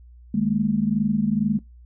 sine tone cluster, 150.8 / 205.1 / 227.3 Hz, D3 / G#3 / A#3, +46 / -21 / -43 cents, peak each -29 / -21 / -23 dBFS, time 0.34-1.59 s, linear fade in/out 5 ms, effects noise-tail reverb RT60 0.2 s tail -24 dB re dry + added 60 Hz sine -44 dBFS peak until 1.85 s

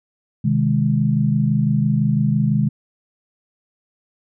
sine chord, Ab major, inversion first, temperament just, 129.78 / 155.74 / 207.7 Hz, C3 / Eb3 / Ab3, -14 / +2 / 0 cents, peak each -19 dBFS, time 0.44-2.69 s, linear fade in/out 10 ms, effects none

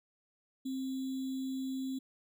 sine tone with sample-and-hold, 263.8 Hz, C4, 14 cents sharp, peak -34 dBFS, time 0.65-1.99 s, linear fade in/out 10 ms, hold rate 3675 Hz, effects none

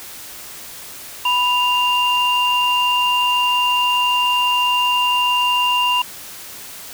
sine tone pair together, 987.1 / 2794 Hz, B5 / F7, -1 / 0 cents, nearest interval octave + tritone, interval 1801 cents, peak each -16 dBFS, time 1.25-6.02 s, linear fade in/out 5 ms, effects tanh soft clip ceiling -8 dBFS + white hiss -35 dBFS RMS until 6.93 s

